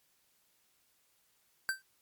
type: tone with exponential decay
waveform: square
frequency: 1558 Hz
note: G6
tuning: 11 cents flat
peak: -27 dBFS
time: 1.69-1.82 s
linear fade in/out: 0 ms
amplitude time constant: 28 ms
effects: white hiss -72 dBFS RMS until 2.01 s + MP3 96 kbps